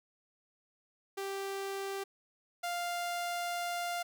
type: tone pair in turn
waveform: sawtooth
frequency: 392 / 698.5 Hz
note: G4 / F5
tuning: 0 / 0 cents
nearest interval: minor seventh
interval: 1000 cents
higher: second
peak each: -32 / -30 dBFS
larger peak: second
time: 1.17-2.04 / 2.63-4.03 s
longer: second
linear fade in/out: 10 ms
effects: none